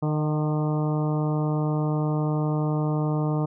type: harmonic tone with a mistuned harmonic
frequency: 151.9 Hz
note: D#3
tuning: 41 cents flat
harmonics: 1 / 2 / 3 / 4 / 5 / 6 / 7 / 8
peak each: -23 / -29 / -33 / -35 / -37 / -39 / -40 / -41 dBFS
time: 0.02-3.46 s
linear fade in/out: 10 ms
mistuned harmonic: 4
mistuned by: +21 cents
effects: none